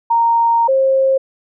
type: tone pair in turn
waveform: sine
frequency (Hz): 928 / 533.9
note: A#5 / C5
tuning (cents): -8 / +35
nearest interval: minor seventh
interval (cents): 957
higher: first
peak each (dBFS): -10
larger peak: neither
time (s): 0.1-0.68 / 0.68-1.18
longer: first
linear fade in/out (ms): 10
effects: none